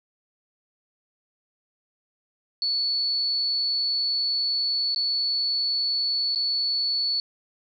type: tone with dropouts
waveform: sine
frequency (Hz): 4435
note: C#8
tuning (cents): 0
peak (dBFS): -22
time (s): 2.62-7.2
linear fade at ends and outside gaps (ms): 1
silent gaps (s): 4.947-4.96 / 6.349-6.358
effects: none